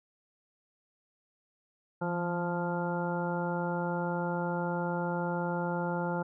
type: harmonic tone with a mistuned harmonic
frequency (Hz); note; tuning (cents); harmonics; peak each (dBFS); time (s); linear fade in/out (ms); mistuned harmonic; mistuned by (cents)
174.61; F3; 0; 1 / 2 / 3 / 4 / 5 / 6 / 7 / 8; -33 / -38 / -36 / -43 / -36 / -48 / -50 / -40; 2.01-6.23; 10; 1; -38
effects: none

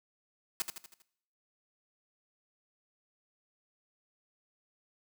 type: noise with echo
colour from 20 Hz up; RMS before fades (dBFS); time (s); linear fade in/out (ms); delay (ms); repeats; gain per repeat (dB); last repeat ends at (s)
white; -32; 0.6-0.62; 0; 80; 5; -6; 1.02
effects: noise-tail reverb RT60 0.7 s tail -19 dB re dry + high-pass 200 Hz 12 dB/octave

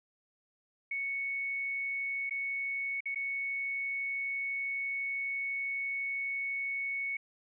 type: tone with dropouts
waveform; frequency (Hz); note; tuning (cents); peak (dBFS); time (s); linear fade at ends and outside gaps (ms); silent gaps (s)
sine; 2217; C#7; 0; -32; 0.91-7.17; 5; 2.296-2.308 / 3.006-3.056 / 3.147-3.157
effects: none

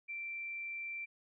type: tone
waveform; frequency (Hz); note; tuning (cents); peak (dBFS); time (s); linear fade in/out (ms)
sine; 2349; D7; 0; -39; 0.08-1.06; 20
effects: none

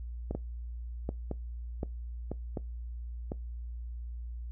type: two click trains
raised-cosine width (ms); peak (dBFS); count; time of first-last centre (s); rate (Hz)
2; -20 / -21; 4 / 4; 0.35-2.572 / 0.31-3.319; 1.35 / 0.997
effects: noise-tail reverb RT60 0.2 s tail -22 dB re dry + added 59 Hz sine -37 dBFS peak until 4.51 s

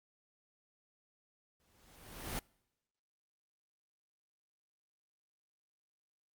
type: noise with exponential growth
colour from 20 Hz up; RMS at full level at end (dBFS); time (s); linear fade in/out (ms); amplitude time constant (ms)
pink; -37; 1.6-2.39; 0; 170
effects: noise-tail reverb RT60 0.9 s tail -26 dB re dry + Opus 48 kbps

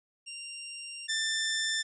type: tone pair in turn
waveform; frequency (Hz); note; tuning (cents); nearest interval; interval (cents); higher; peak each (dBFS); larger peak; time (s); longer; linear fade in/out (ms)
15% pulse; 2777 / 1779; F7 / A6; -10 / +19; minor sixth; 771; first; -32 / -22; second; 0.26-1.08 / 1.08-1.83; first; 20
effects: resampled to 22050 Hz

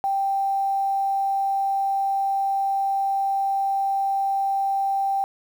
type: tone with quantisation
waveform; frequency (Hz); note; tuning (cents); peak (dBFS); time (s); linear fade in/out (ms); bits
sine; 785; G5; +2; -20; 0.04-5.24; 0; 8
effects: none

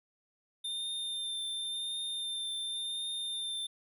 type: tone with vibrato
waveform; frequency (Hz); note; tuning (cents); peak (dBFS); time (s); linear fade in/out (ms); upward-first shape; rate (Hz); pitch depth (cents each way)
square; 3603; A7; +40; -35; 0.64-3.67; 10; triangle; 0.92; 20
effects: none

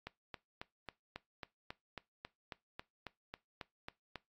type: click train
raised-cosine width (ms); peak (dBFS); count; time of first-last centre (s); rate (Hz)
0.3; -27; 16; 0.07-4.157; 3.67
effects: noise-tail reverb RT60 0.2 s tail -20 dB re dry + AAC 48 kbps

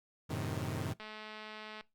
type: chord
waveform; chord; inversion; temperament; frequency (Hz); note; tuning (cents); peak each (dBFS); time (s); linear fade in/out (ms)
sawtooth; F# diminished seventh; none; equal; 92.5 / 110 / 130.81 / 155.56; F#2 / A2 / C3 / Eb3; 0 / 0 / 0 / 0; -37; 0.29-0.94; 20
type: click train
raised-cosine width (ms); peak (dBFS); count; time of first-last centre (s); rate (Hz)
0.3; -31; 175; 1-1.809; 215
effects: noise-tail reverb RT60 0.2 s tail -20 dB re dry + Opus 48 kbps

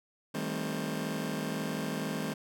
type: chord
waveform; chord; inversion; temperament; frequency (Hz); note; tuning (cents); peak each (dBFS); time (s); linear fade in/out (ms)
sawtooth; A half-diminished seventh; second; just; 158.4 / 198 / 220 / 264; Eb3 / G3 / A3 / C4; +31 / +18 / 0 / +16; -34; 0.34-2.34; 10
effects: none

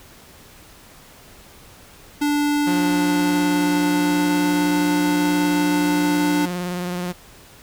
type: tone with pitch glide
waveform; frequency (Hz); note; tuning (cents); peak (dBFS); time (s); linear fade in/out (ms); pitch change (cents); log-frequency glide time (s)
square; 292.3 to 295; D4 to D4; -8 to +8; -18; 2.21-6.46; 10; +16; 2.4-4.82
type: tone with vibrato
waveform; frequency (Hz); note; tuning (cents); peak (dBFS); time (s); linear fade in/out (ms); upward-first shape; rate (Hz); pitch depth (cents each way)
sawtooth; 178.2; F3; +35; -20; 2.66-7.13; 20; sine; 19; 28
effects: pink hiss -46 dBFS RMS until 7.62 s

